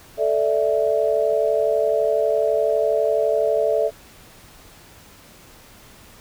sine chord, A suspended fourth, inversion none, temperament equal, 440 / 587.3 / 659.3 Hz, A4 / D5 / E5, 0 / 0 / 0 cents, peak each -21 dBFS, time 0.17-3.91 s, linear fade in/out 50 ms, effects pink hiss -47 dBFS RMS until 6.2 s

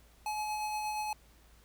square tone with tremolo, 850 Hz, G#5, 40 cents sharp, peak -33 dBFS, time 0.26-1.13 s, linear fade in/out 2 ms, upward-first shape sine, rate 8.5 Hz, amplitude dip 25%, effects added 56 Hz sine -60 dBFS peak until 1.64 s + pink hiss -64 dBFS RMS until 1.64 s

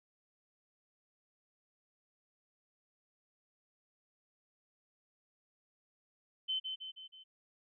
sine tone with echo, 3065 Hz, G7, 40 cents flat, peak -32 dBFS, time 6.48-6.6 s, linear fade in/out 20 ms, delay 160 ms, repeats 4, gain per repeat -5 dB, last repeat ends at 7.24 s, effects none

